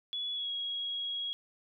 sine tone with pitch glide, 3400 to 3309 Hz, G#7 to G#7, +40 to -7 cents, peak -33 dBFS, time 0.13-1.33 s, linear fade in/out 0 ms, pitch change -47 cents, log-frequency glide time 0.33-0.5 s, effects none

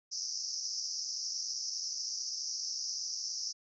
pink band-pass noise, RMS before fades -38 dBFS, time 0.11-3.53 s, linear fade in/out 20 ms, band 5000 to 6000 Hz, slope 96 dB/octave, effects none

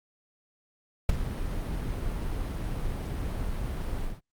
brown noise with ADSR envelope, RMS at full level -18 dBFS, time 1.09-4.21 s, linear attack 4 ms, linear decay 12 ms, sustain -13 dB, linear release 170 ms, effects Opus 48 kbps

